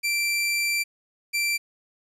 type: tone pair in turn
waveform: sawtooth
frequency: 2349 / 2349 Hz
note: D7 / D7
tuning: 0 / 0 cents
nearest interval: unison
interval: 0 cents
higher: neither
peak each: -19 dBFS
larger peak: neither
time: 0.03-0.84 / 1.33-1.58 s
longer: first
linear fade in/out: 20 ms
effects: resampled to 32000 Hz + 10-bit